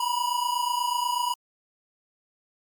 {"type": "tone pair together", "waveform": "square", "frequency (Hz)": [960.8, 989], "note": ["B5", "B5"], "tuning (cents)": [-48, 2], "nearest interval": "minor second", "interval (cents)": 50, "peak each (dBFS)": -28, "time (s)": [0, 1.34], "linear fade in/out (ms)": 5, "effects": ["Opus 48 kbps"]}